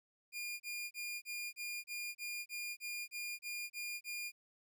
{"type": "tone bursts", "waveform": "sawtooth", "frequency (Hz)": 2418, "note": "D7", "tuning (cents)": 50, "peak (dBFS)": -37, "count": 13, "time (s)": [0.32, 4.32], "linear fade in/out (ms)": 50, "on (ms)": 280, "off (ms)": 30, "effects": ["13-bit"]}